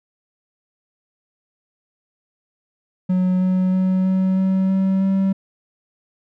triangle tone with pitch steps, 183.7 / 185.19 / 186.7 / 188.21 / 189.74 / 191.28 / 192.83 Hz, F#3 / F#3 / F#3 / F#3 / F#3 / G3 / G3, -12 / +2 / +16 / +30 / +44 / -42 / -28 cents, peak -13 dBFS, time 3.09-5.33 s, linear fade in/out 10 ms, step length 320 ms, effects none

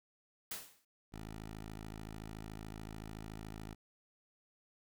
white noise with exponential decay, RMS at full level -39 dBFS, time 0.51-0.85 s, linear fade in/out 5 ms, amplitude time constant 73 ms
10% pulse tone, 53.7 Hz, A1, 41 cents flat, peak -37 dBFS, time 1.12-3.75 s, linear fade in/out 20 ms
effects none

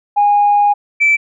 sine tone pair in turn, 821 / 2322 Hz, G#5 / D7, -20 / -20 cents, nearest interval octave + tritone, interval 1800 cents, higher second, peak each -7 dBFS, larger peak neither, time 0.16-0.74 / 1-1.17 s, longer first, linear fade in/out 20 ms, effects tanh soft clip ceiling -4 dBFS

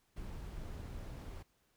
brown noise, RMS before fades -45 dBFS, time 0.16-1.43 s, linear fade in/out 10 ms, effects pink hiss -75 dBFS RMS until 1.76 s

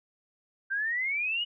sine exponential sweep, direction up, 1555 to 2960 Hz, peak -27 dBFS, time 0.7-1.45 s, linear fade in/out 20 ms, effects none

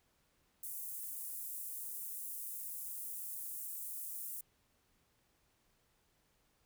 pink high-pass noise, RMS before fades -44 dBFS, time 0.63-4.41 s, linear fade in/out 5 ms, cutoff 10000 Hz, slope 24 dB/octave, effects pink hiss -75 dBFS RMS until 6.65 s

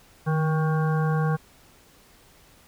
harmonic tone with a mistuned harmonic, 158.2 Hz, D#3, 29 cents sharp, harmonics 1 / 3 / 5 / 7 / 9 / 10, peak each -21 / -31 / -33 / -34 / -38 / -38 dBFS, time 0.26-1.37 s, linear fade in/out 20 ms, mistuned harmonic 1, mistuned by -42 cents, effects pink hiss -55 dBFS RMS until 2.67 s

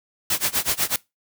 white noise with tremolo, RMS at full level -20 dBFS, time 0.3-0.96 s, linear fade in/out 2 ms, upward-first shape sine, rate 8.1 Hz, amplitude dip 95%, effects noise-tail reverb RT60 0.2 s tail -22 dB re dry

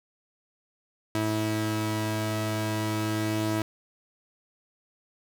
sawtooth tone pair together, 108.1 / 323.9 Hz, A2 / E4, -30 / -30 cents, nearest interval octave + perfect fifth, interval 1900 cents, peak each -25 dBFS, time 1.15-3.62 s, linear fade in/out 0 ms, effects none

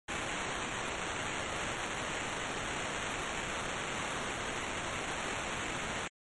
white noise with sample-and-hold, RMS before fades -37 dBFS, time 0.08-6.08 s, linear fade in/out 10 ms, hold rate 4900 Hz, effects MP3 48 kbps

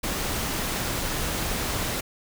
pink noise, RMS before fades -28 dBFS, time 0.03-2.01 s, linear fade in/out 10 ms, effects none

